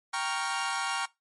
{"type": "chord", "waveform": "sawtooth", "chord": "G half-diminished seventh", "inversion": "none", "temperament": "equal", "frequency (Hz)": [784, 932.3, 1108.7, 1396.9], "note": ["G5", "Bb5", "Db6", "F6"], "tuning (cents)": [0, 0, 0, 0], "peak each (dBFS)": -31, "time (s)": [0.13, 1.06], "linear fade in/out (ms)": 10, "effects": ["noise-tail reverb RT60 0.2 s tail -21 dB re dry", "MP3 48 kbps"]}